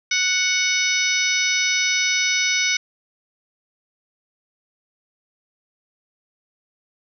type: harmonic tone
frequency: 740 Hz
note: F#5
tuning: in tune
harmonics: 2 / 3 / 4 / 5 / 6 / 7 / 8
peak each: -28 / -21 / -29 / -26 / -32 / -26 / -25 dBFS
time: 0.11-2.77 s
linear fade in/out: 5 ms
effects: none